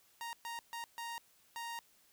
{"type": "tone bursts at uneven times", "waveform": "sawtooth", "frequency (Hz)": 932.3, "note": "A#5", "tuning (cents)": 0, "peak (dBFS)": -37, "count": 5, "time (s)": [[0.21, 0.33], [0.45, 0.59], [0.73, 0.84], [0.98, 1.18], [1.56, 1.79]], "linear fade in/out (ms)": 0, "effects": ["white hiss -68 dBFS RMS until 2.12 s"]}